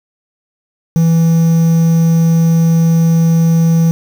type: tone with quantisation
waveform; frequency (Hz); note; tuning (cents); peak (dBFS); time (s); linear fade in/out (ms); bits
triangle; 164.9; E3; +1; -5; 0.96-3.91; 0; 5
effects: none